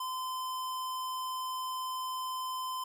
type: tone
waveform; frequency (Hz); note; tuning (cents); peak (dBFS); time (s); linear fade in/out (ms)
square; 1027; C6; -33; -35; 0-2.84; 5
effects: none